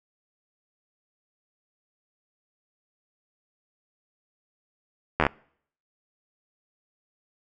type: slowing click train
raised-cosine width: 0.5 ms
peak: -5 dBFS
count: 6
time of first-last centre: 5.2-5.266 s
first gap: 12 ms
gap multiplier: 1.05
effects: noise-tail reverb RT60 0.6 s tail -25 dB re dry